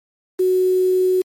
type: tone with quantisation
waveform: sine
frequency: 370 Hz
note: F#4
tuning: in tune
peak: -13 dBFS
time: 0.39-1.22 s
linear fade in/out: 10 ms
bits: 6
effects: MP3 64 kbps